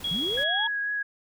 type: noise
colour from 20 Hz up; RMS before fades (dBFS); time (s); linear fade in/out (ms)
pink; -43; 0-0.44; 5
type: tone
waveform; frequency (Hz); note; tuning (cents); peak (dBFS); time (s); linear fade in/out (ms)
sine; 3322; G#7; 0; -26; 0.04-0.67; 5
type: linear sweep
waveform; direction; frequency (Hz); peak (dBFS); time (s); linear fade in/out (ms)
sine; up; 146.83 to 938; -30; 0.11-0.68; 5
type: tone with vibrato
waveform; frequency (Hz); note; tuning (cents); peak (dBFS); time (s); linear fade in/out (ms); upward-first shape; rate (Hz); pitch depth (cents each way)
sine; 1661.2; G#6; 0; -26; 0.37-1.03; 10; triangle; 4.1; 16
effects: none